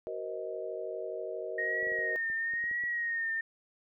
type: chord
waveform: sine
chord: C half-diminished seventh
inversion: second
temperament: just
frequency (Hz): 376.7 / 470.9 / 523.3 / 627.9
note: Gb4 / Bb4 / C5 / Eb5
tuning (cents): +31 / +18 / 0 / +16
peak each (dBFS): -41 / -39 / -45 / -39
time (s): 0.07-2.16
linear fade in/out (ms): 0
type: tone with vibrato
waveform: sine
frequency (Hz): 1864.7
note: A#6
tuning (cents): 0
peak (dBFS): -30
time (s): 1.58-3.41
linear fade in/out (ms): 5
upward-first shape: triangle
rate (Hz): 1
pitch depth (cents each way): 60
type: clicks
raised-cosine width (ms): 2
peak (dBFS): -40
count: 9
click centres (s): 1.828 / 1.871 / 1.92 / 1.989 / 2.3 / 2.537 / 2.64 / 2.713 / 2.838
effects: none